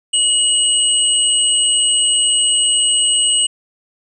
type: tone pair together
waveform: sine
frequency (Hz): 2916 / 8214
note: F#7 / C9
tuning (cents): -26 / -33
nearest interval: octave + tritone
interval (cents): 1793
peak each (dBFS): -14 / -15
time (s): 0.13-3.47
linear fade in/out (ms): 10
effects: none